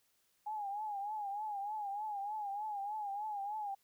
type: tone with vibrato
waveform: sine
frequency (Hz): 827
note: G#5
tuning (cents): -8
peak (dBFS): -37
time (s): 0.46-3.75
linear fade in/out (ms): 10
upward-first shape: triangle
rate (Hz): 3.3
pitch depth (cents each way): 100
effects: white hiss -75 dBFS RMS until 3.83 s